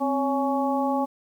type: harmonic tone with a mistuned harmonic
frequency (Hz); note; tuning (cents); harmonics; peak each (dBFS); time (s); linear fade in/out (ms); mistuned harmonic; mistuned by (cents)
279.3; C#4; +13; 1 / 2 / 3 / 4; -25 / -28 / -26 / -32; 0-1.06; 20; 1; -98
effects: 9-bit